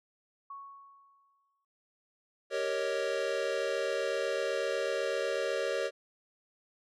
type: tone with exponential decay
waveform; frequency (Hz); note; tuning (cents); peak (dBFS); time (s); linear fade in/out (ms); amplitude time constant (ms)
sine; 1108.7; C#6; 0; -40; 0.5-1.65; 5; 250
type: chord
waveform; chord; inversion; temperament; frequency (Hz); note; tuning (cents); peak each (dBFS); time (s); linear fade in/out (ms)
square; Eb dominant seventh; first; equal; 392 / 466.2 / 554.4 / 622.3; G4 / Bb4 / Db5 / Eb5; 0 / 0 / 0 / 0; -38 / -36 / -34 / -39; 2.5-5.91; 50
effects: low-pass 6000 Hz 12 dB/octave